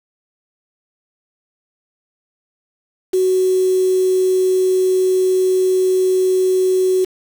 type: tone with quantisation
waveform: sine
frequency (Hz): 372.6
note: F#4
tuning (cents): +12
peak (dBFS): -12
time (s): 3.13-7.05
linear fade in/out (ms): 10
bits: 5
effects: none